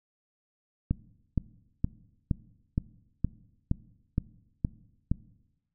click train, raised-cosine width 5 ms, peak -13 dBFS, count 10, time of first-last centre 0.91-5.116 s, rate 2.14 Hz, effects noise-tail reverb RT60 1.0 s tail -20 dB re dry

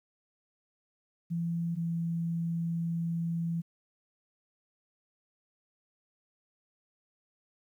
sine tone pair in turn, 168.8 / 167.54 Hz, E3 / E3, +41 / +28 cents, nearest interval unison, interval 13 cents, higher first, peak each -29 / -29 dBFS, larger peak neither, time 1.3-1.76 / 1.76-3.62 s, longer second, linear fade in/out 20 ms, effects 11-bit

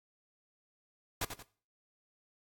pink noise with echo, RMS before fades -34 dBFS, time 1.21-1.25 s, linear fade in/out 5 ms, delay 89 ms, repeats 2, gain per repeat -8 dB, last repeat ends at 1.428 s, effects noise-tail reverb RT60 0.4 s tail -18 dB re dry + AAC 64 kbps

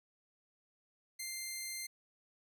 10% pulse tone, 2093 Hz, C7, in tune, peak -31 dBFS, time 1.19-1.87 s, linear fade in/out 10 ms, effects none

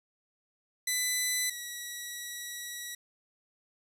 10% pulse tone pair in turn, 2000 / 1931.7 Hz, B6 / B6, +21 / -39 cents, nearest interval minor second, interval 60 cents, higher first, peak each -19 / -29 dBFS, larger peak first, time 0.87-1.5 / 1.5-2.95 s, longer second, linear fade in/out 5 ms, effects none

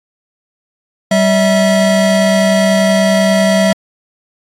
square tone pair together, 193.25 / 650 Hz, G3 / E5, -24 / -24 cents, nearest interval octave + major sixth, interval 2100 cents, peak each -12 dBFS, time 1.11-3.73 s, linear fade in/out 5 ms, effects low-pass 10000 Hz 12 dB/octave + AAC 48 kbps

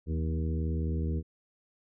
harmonic tone with a mistuned harmonic, 79.1 Hz, D#2, 29 cents sharp, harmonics 1 / 2 / 3 / 4 / 5 / 6, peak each -29 / -35 / -39 / -41 / -43 / -45 dBFS, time 0.06-1.23 s, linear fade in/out 50 ms, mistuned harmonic 2, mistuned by +55 cents, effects none

